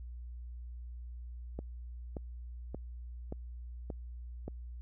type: click train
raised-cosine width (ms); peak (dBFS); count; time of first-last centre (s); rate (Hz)
2; -26; 6; 1.59-4.48; 1.73
effects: added 60 Hz sine -42 dBFS peak until 4.81 s